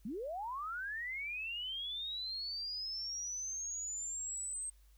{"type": "linear sweep", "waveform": "sine", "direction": "up", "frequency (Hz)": [185, 8372], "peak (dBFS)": -38, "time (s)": [0.05, 4.7], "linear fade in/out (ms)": 5, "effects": ["added 50 Hz sine -60 dBFS peak until 4.97 s", "white hiss -73 dBFS RMS until 4.97 s"]}